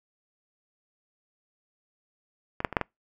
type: clicks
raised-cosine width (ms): 0.5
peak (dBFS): -16 / -7 / -19 / -6 / -12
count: 5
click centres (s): 2.604 / 2.648 / 2.727 / 2.768 / 2.813
effects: noise-tail reverb RT60 0.2 s tail -26 dB re dry